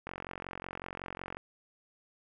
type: click train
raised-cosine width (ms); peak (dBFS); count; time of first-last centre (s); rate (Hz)
0.5; -24; 60; 0.07-1.37; 45.4
effects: none